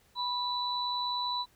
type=tone pair together; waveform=sine; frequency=983 / 3965 Hz; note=B5 / B7; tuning=-8 / +6 cents; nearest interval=2 octaves; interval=2414 cents; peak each=-32 / -33 dBFS; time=0.15-1.46 s; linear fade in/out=50 ms; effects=pink hiss -65 dBFS RMS until 1.55 s